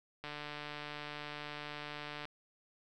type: click train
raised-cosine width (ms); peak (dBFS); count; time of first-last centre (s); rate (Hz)
0.3; -27; 299; 0.24-2.254; 148
effects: none